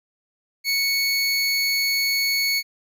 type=tone pair together; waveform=square; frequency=2217 / 4416 Hz; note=C#7 / C#8; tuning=0 / -7 cents; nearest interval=octave; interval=1193 cents; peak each=-23 dBFS; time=0.64-2.63 s; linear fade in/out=50 ms; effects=none